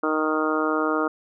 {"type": "harmonic tone", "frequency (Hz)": 155.56, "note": "D#3", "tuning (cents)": 0, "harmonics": [2, 3, 4, 5, 6, 7, 8, 9], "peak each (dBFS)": [-25, -27, -30, -34, -34, -32, -27, -30], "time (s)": [0.03, 1.08], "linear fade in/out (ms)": 5, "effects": []}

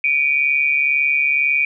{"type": "tone pair together", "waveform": "sine", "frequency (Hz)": [2311, 2453], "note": ["D7", "D#7"], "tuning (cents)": [-28, -25], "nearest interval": "minor second", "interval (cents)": 103, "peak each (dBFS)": -17, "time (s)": [0.04, 1.65], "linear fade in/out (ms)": 2, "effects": []}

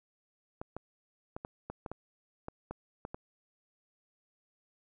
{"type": "clicks", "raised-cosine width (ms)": 1, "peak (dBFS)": -25, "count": 11, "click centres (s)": [0.615, 0.766, 1.365, 1.449, 1.7, 1.862, 1.916, 2.484, 2.71, 3.051, 3.145], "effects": []}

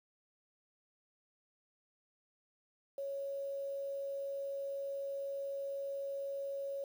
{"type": "tone with quantisation", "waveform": "sine", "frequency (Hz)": 554, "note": "C#5", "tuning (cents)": -1, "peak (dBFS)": -37, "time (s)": [2.98, 6.84], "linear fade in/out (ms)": 2, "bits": 10, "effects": []}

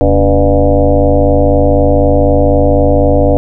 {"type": "tone with frequency modulation", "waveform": "sine", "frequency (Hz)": 286, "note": "D4", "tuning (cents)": -46, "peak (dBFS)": -5, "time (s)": [0.01, 3.37], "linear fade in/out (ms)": 0, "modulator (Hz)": 104, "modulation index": 3.6, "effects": []}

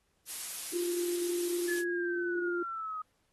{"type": "noise", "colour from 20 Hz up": "blue", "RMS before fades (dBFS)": -37, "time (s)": [0.26, 1.84], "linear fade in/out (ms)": 50}
{"type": "tone with vibrato", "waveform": "sine", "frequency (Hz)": 349.2, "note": "F4", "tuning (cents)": 0, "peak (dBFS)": -31, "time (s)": [0.73, 2.63], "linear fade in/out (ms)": 5, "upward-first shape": "square", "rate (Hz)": 20, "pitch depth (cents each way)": 14}
{"type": "exponential sweep", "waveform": "sine", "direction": "down", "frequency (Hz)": [1733, 1249], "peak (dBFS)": -35, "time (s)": [1.68, 3.02], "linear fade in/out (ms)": 5}
{"effects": ["pink hiss -75 dBFS RMS until 3.32 s", "AAC 32 kbps"]}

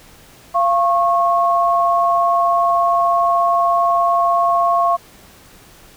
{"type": "tone pair together", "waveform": "sine", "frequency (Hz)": [690, 1093.3], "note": ["F5", "C#6"], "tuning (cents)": [-21, -24], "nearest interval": "minor sixth", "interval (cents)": 797, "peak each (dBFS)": -15, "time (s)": [0.54, 4.97], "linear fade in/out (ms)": 20, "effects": ["pink hiss -45 dBFS RMS until 5.96 s"]}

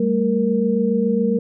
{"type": "tone cluster", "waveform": "sine", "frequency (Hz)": [196.8, 224, 466.5], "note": ["G3", "A3", "A#4"], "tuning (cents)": [7, 31, 1], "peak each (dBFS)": -20, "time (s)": [0, 1.39], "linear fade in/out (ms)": 5, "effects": []}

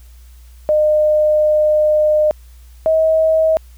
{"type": "tone pair in turn", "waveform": "sine", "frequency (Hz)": [609, 637.5], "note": ["D#5", "D#5"], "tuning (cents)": [-37, 42], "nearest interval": "minor second", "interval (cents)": 79, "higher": "second", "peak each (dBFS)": -10, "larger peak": "neither", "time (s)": [[0.69, 2.31], [2.86, 3.57]], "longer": "first", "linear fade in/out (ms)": 0, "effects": ["added 60 Hz sine -38 dBFS peak until 3.77 s", "white hiss -53 dBFS RMS until 3.77 s"]}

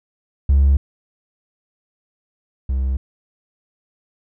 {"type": "tone pair in turn", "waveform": "triangle", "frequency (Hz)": [69.3, 65.71], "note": ["C#2", "C2"], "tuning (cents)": [0, 8], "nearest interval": "minor second", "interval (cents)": 92, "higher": "first", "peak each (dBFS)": [-7, -15], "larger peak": "first", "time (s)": [[0.49, 0.77], [2.69, 2.97]], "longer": "neither", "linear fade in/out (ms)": 5, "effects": ["tanh soft clip ceiling -6 dBFS"]}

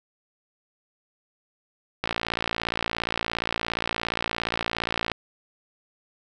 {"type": "click train", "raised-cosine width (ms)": 0.3, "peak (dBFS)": -9, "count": 177, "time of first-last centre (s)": [2.04, 5.117], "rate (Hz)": 57.2, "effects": []}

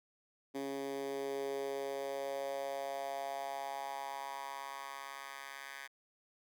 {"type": "tone with high-pass filter sweep", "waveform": "10% pulse", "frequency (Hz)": 137.8, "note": "C#3", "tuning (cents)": -10, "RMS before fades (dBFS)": -41, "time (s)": [0.54, 5.88], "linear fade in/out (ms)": 20, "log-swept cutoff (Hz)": [310, 1500], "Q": 3.8, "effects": []}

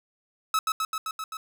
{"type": "tone with echo", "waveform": "45% pulse", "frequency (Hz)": 1292, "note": "E6", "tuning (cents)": -35, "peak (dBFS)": -21, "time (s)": [0.54, 0.59], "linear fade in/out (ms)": 2, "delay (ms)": 130, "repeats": 6, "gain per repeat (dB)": -2, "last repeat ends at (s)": 1.37, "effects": []}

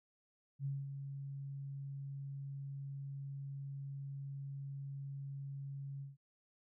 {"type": "tone with ADSR envelope", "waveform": "sine", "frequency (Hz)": 138.59, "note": "C#3", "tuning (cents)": 0, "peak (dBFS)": -35, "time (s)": [0.59, 6.17], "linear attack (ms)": 63, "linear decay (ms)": 210, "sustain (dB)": -7, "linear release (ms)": 160, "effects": []}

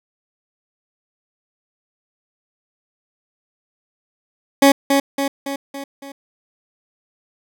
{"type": "tone with echo", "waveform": "20% pulse", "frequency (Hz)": 277.2, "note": "C#4", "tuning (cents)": 0, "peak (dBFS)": -3, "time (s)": [4.62, 4.72], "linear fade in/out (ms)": 5, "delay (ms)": 280, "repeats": 5, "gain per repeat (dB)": -5, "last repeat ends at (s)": 6.12, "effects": []}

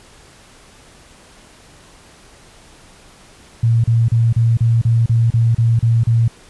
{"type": "tone bursts", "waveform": "sine", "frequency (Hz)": 115.4, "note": "A#2", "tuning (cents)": -17, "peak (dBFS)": -10, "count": 11, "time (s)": [3.63, 6.28], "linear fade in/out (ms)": 5, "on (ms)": 210, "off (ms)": 34, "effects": ["pink hiss -45 dBFS RMS until 6.49 s", "resampled to 24000 Hz"]}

